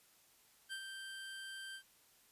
25% pulse tone with ADSR envelope, 1568 Hz, G6, in tune, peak -37 dBFS, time 0.69-1.83 s, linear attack 35 ms, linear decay 72 ms, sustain -5 dB, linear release 82 ms, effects white hiss -68 dBFS RMS until 2.31 s + resampled to 32000 Hz

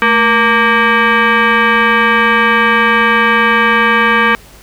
sine tone with frequency modulation, 220 Hz, A3, in tune, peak -7 dBFS, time 0.02-4.35 s, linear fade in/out 0 ms, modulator 694 Hz, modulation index 3.1, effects added 50 Hz sine -42 dBFS peak until 4.62 s + pink hiss -40 dBFS RMS until 4.62 s

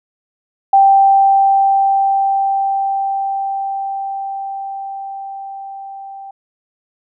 sine tone with level ramp, 784 Hz, G5, in tune, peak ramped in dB -5 to -29 dBFS, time 0.73-6.31 s, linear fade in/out 5 ms, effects none

